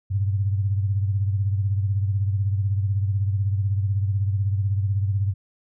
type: beating tone pair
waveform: sine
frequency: 98 / 114 Hz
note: G2 / A#2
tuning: 0 / -38 cents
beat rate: 16 Hz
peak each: -20 / -29 dBFS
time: 0.1-5.34 s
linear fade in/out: 20 ms
effects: none